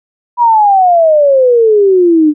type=exponential sweep; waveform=sine; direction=down; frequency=981 to 293.7 Hz; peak=-4 dBFS; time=0.37-2.34 s; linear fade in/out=50 ms; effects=none

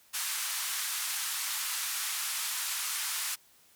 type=band-pass noise; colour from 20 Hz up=white; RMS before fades=-34 dBFS; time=0.13-3.36 s; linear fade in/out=20 ms; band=1000 to 13000 Hz; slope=24 dB/octave; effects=white hiss -62 dBFS RMS until 3.75 s

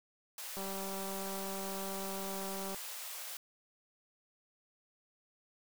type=high-pass noise; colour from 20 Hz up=white; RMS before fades=-44 dBFS; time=0.38-3.37 s; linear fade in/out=2 ms; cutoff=500 Hz; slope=48 dB/octave
type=click train; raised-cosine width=1 ms; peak=-30 dBFS; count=423; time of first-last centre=0.57-2.745 s; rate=194 Hz
effects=none

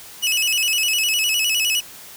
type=tone with vibrato; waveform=sawtooth; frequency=2753 Hz; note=F7; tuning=25 cents flat; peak=-14 dBFS; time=0.22-1.81 s; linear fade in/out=20 ms; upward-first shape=square; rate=9.8 Hz; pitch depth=110 cents each way; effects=white hiss -40 dBFS RMS until 2.16 s

